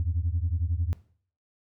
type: beating tone pair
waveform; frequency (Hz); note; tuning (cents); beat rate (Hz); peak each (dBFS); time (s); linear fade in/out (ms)
sine; 80.3 / 91.3; E2 / F#2; -45 / -23; 11; -26 / -27; 0-0.93; 0
effects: noise-tail reverb RT60 0.5 s tail -18 dB re dry + tanh soft clip ceiling -19 dBFS